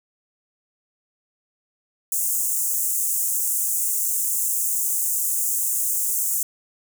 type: high-pass noise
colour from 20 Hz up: pink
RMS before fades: -23 dBFS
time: 2.12-6.43 s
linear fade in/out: 2 ms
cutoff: 6900 Hz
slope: 48 dB/octave
effects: none